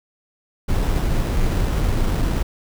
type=noise with sample-and-hold; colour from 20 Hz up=brown; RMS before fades=-19 dBFS; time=0.68-2.43 s; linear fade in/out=10 ms; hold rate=4410 Hz; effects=none